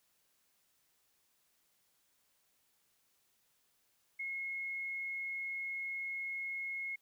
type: tone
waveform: sine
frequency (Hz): 2166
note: C#7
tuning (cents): -41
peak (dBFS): -37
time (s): 4.19-6.96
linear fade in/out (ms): 10
effects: white hiss -75 dBFS RMS until 7.01 s